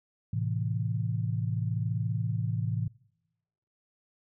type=chord; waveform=sine; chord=A minor; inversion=none; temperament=equal; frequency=110 / 130.81 / 164.81 Hz; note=A2 / C3 / E3; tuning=0 / 0 / 0 cents; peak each=-29 / -33 / -34 dBFS; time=0.33-2.88 s; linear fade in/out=5 ms; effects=noise-tail reverb RT60 1.0 s tail -26 dB re dry